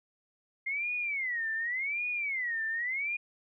sine tone with vibrato, 2093 Hz, C7, in tune, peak -30 dBFS, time 0.66-3.17 s, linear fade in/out 10 ms, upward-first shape sine, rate 0.88 Hz, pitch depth 280 cents each way, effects none

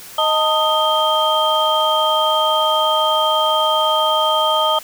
sine tone cluster, 624 / 896 / 1245 / 3173 Hz, D#5 / A5 / D#6 / G7, +5 / +31 / +1 / +20 cents, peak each -19 dBFS, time 0.18-4.79 s, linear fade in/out 5 ms, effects white hiss -37 dBFS RMS until 4.83 s

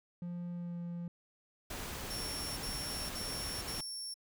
triangle tone with pitch glide, 174.61 to 172.6 Hz, F3 to F3, 0 to -20 cents, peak -36 dBFS, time 0.22-1.08 s, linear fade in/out 2 ms, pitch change -20 cents, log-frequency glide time 0.52-0.79 s
pink noise, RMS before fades -42 dBFS, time 1.7-3.81 s, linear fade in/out 5 ms
30% pulse tone bursts, 5460 Hz, F8, 40 cents flat, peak -36 dBFS, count 4, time 2.1-4.142 s, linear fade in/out 10 ms, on 470 ms, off 54 ms
effects none

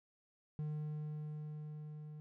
triangle tone with level ramp, 151.6 Hz, D#3, 45 cents flat, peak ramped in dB -35 to -45 dBFS, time 0.59-2.2 s, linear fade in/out 0 ms, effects none

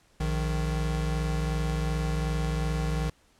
square tone pair together, 59.42 / 155.56 Hz, A#1 / D#3, +34 / 0 cents, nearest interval octave + perfect fourth, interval 1666 cents, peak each -29 / -30 dBFS, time 0.2-3.1 s, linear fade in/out 5 ms, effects pink hiss -63 dBFS RMS until 3.39 s + low-pass 10000 Hz 12 dB/octave

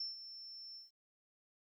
sine tone with ADSR envelope, 5370 Hz, E8, 31 cents sharp, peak -37 dBFS, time 0-0.91 s, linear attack 5 ms, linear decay 150 ms, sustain -11 dB, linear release 150 ms, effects 13-bit

